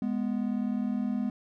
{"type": "tone pair together", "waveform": "triangle", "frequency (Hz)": [207.7, 247.3], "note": ["G#3", "B3"], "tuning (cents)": [0, 3], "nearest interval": "minor third", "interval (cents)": 303, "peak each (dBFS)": -28, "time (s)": [0.02, 1.3], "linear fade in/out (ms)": 2, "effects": []}